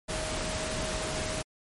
sine tone in noise, 628 Hz, D#5, 16 cents sharp, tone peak -37 dBFS, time 0.08-1.43 s, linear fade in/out 20 ms, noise pink, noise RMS -33 dBFS, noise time 0.08-1.43 s, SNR -7 dB, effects MP3 48 kbps

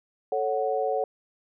sine chord, F# minor, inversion first, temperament equal, 440 / 554.4 / 740 Hz, A4 / C#5 / F#5, 0 / 0 / 0 cents, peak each -28 dBFS, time 0.32-1.04 s, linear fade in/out 2 ms, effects none

